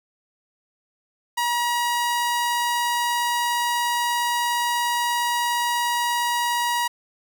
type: tone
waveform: sawtooth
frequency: 957 Hz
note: A#5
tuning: 45 cents sharp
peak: -17 dBFS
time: 1.37-6.88 s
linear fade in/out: 10 ms
effects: none